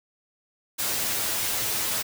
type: noise with comb filter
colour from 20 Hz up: white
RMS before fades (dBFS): -27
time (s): 0.78-2.03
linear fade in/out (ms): 20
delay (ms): 9.4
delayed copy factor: +0.7
effects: none